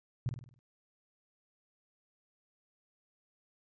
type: tone with echo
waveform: sine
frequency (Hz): 123.2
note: B2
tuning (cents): -4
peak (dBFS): -29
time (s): 0.26-0.29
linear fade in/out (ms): 0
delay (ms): 50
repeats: 6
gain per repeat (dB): -6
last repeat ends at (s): 0.59
effects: resampled to 16000 Hz